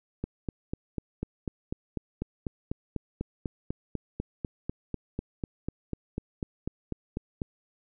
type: click train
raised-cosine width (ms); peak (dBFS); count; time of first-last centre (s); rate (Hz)
3; -18; 30; 0.24-7.418; 4.04
effects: none